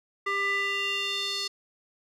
square tone with band-pass filter sweep, 397.4 Hz, G4, 24 cents sharp, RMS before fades -29 dBFS, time 0.26-1.48 s, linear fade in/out 10 ms, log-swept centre 1600 to 4600 Hz, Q 3.4, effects none

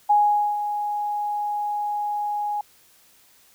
sine tone with ADSR envelope, 830 Hz, G#5, 1 cent flat, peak -13 dBFS, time 0.09-2.61 s, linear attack 14 ms, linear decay 460 ms, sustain -10 dB, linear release 3 ms, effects white hiss -56 dBFS RMS until 3.54 s

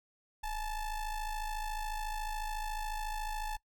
square ring-modulated tone, 440 Hz, A4, in tune, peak -33 dBFS, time 0.43-3.57 s, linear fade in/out 10 ms, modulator 413 Hz, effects noise-tail reverb RT60 0.1 s tail -21 dB re dry

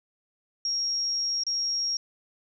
sine tone with dropouts, 5588 Hz, F8, in tune, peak -25 dBFS, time 0.65-1.97 s, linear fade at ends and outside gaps 2 ms, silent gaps 1.436-1.466 s, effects none

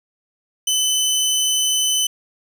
20% pulse tone, 3024 Hz, F#7, 37 cents sharp, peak -11 dBFS, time 0.67-2.07 s, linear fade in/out 5 ms, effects none

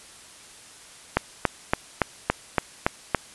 click train, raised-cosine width 0.5 ms, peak -3 dBFS, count 8, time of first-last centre 1.17-3.147 s, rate 3.54 Hz, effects white hiss -47 dBFS RMS until 3.34 s + resampled to 24000 Hz

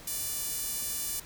sawtooth tone with high-pass filter, 587.3 Hz, D5, in tune, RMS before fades -34 dBFS, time 0.07-1.2 s, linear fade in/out 5 ms, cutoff 8300 Hz, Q 0.66, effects pink hiss -49 dBFS RMS until 1.25 s

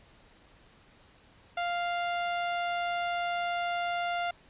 sawtooth tone, 698 Hz, F5, 1 cent flat, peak -25 dBFS, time 1.57-4.31 s, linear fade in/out 5 ms, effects pink hiss -59 dBFS RMS until 4.49 s + resampled to 8000 Hz

